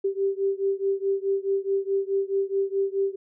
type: beating tone pair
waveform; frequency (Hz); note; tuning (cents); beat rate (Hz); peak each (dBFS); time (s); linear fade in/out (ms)
sine; 390 / 394.7; G4 / G4; -9 / +12; 4.7; -25 / -26; 0.04-3.16; 10
effects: none